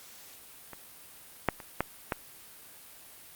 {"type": "clicks", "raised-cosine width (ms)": 0.5, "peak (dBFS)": [-27, -8, -28, -11, -13], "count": 5, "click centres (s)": [0.733, 1.487, 1.602, 1.806, 2.122], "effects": ["white hiss -51 dBFS RMS until 3.35 s", "Opus 48 kbps"]}